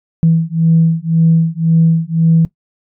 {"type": "beating tone pair", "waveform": "sine", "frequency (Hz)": [162.8, 164.7], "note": ["E3", "E3"], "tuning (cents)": [-21, -1], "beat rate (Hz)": 1.9, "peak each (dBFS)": -11, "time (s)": [0.23, 2.45], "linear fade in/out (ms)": 0, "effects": ["noise-tail reverb RT60 0.1 s tail -18 dB re dry", "tanh soft clip ceiling -1 dBFS"]}